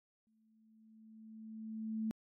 sine tone with exponential growth, 220 Hz, A3, in tune, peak -33 dBFS, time 0.27-2.11 s, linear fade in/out 0 ms, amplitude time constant 400 ms, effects AAC 64 kbps

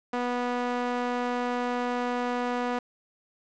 sawtooth tone with band-pass filter, 245.1 Hz, B3, 13 cents flat, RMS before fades -29 dBFS, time 0.13-2.79 s, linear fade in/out 5 ms, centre 860 Hz, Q 0.72, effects resampled to 16000 Hz + 8-bit

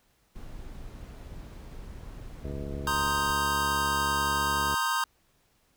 brown noise, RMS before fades -42 dBFS, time 0.35-3.32 s, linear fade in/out 10 ms
harmonic tone, 70.4 Hz, C#2, 27 cents sharp, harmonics 1 / 2 / 3 / 4 / 5 / 6 / 7 / 9, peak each -37 / -40 / -42 / -43 / -44 / -45 / -45 / -47 dBFS, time 2.44-4.75 s, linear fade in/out 5 ms
square chord, C minor seventh, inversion third, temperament equal, 932.3 / 1046.5 / 1244.5 / 1568 Hz, Bb5 / C6 / Eb6 / G6, 0 / 0 / 0 / 0 cents, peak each -32 dBFS, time 2.87-5.04 s, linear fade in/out 2 ms
effects pink hiss -68 dBFS RMS until 5.76 s

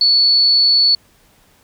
sine tone, 4435 Hz, C#8, in tune, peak -9 dBFS, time 0.01-0.95 s, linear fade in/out 2 ms, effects pink hiss -53 dBFS RMS until 1.63 s

